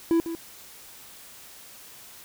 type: tone with echo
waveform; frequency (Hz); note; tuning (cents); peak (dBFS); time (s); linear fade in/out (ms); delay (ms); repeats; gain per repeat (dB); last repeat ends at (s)
triangle; 332.3; E4; +14; -16; 0.11-0.2; 0; 150; 1; -11; 0.35
effects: white hiss -47 dBFS RMS until 2.24 s